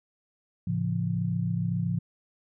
sine chord, A augmented, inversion none, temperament just, 110 / 137.5 / 171.88 Hz, A2 / C#3 / E#3, 0 / -14 / -27 cents, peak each -30 / -32 / -28 dBFS, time 0.67-1.99 s, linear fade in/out 5 ms, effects none

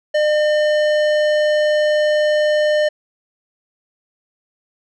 sine tone with tanh clipping, 604 Hz, D5, 48 cents sharp, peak -15 dBFS, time 0.14-2.89 s, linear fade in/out 10 ms, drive 15 dB, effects none

